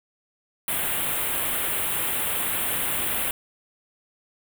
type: band-stop noise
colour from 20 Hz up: white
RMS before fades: -26 dBFS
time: 0.68-3.31 s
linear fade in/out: 2 ms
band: 3500 to 8600 Hz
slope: 48 dB/octave
effects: none